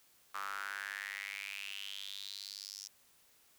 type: tone with high-pass filter sweep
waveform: sawtooth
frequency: 99.4 Hz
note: G2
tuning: 25 cents sharp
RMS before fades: -44 dBFS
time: 0.34-2.88 s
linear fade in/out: 10 ms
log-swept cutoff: 1200 to 5600 Hz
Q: 6
effects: white hiss -67 dBFS RMS until 3.58 s